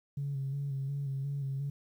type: tone with vibrato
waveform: sine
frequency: 138.59 Hz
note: C#3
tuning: in tune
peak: -31 dBFS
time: 0.17-1.7 s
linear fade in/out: 5 ms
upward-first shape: square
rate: 2.8 Hz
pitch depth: 33 cents each way
effects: tanh soft clip ceiling -28 dBFS + 11-bit